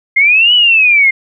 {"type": "linear two-way sweep", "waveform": "sine", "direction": "up then down", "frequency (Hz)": [2093, 2987, 2093], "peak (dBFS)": -5, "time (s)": [0.16, 1.11], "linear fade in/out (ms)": 10, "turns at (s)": 0.54, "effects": []}